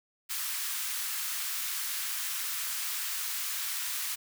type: high-pass noise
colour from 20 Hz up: white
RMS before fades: -34 dBFS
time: 0.29-4.16 s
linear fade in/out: 20 ms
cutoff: 1100 Hz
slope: 24 dB/octave
effects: none